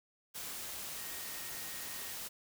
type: tone in noise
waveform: sine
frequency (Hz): 1864.7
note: A#6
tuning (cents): 0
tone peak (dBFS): -54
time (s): 0.97-2.14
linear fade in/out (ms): 20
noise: white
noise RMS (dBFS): -43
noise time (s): 0.34-2.29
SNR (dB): -14
effects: none